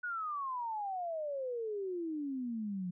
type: exponential sweep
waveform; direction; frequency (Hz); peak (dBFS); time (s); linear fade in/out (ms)
sine; down; 1480 to 174.61; -35; 0.03-2.91; 10
effects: none